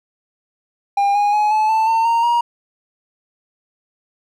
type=tone with pitch steps; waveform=triangle; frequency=803 / 822.2 / 841.9 / 862.1 / 882.8 / 903.9 / 925.6 / 947.8 Hz; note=G5 / G#5 / G#5 / A5 / A5 / A5 / A#5 / A#5; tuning=+41 / -18 / +23 / -36 / +5 / +46 / -13 / +28 cents; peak=-11 dBFS; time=0.97-2.41 s; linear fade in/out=5 ms; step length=180 ms; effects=none